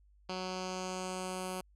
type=tone with low-pass filter sweep; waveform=10% pulse; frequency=185 Hz; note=F#3; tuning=in tune; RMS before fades=-39 dBFS; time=0.29-1.61 s; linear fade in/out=5 ms; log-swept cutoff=4600 to 11000 Hz; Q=2.3; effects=added 50 Hz sine -61 dBFS peak until 1.75 s